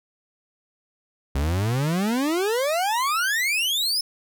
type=exponential sweep; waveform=40% pulse; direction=up; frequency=65.3 to 5310 Hz; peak=-20 dBFS; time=1.35-4.01 s; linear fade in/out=5 ms; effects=none